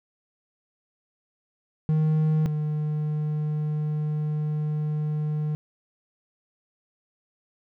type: tone pair in turn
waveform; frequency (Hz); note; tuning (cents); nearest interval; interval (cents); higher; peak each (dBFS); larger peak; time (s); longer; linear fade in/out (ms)
triangle; 155.56 / 151.66; D#3 / D#3; 0 / -44; unison; 44; first; -17 / -22; first; 1.89-2.46 / 2.46-5.55; second; 0
effects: none